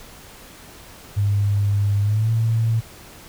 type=tone with pitch glide; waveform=sine; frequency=101.4 to 113.16 Hz; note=G#2 to A2; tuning=-41 to +49 cents; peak=-16 dBFS; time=1.16-2.81 s; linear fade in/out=20 ms; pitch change=+190 cents; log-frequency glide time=2.01-2.31 s; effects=pink hiss -43 dBFS RMS until 3.28 s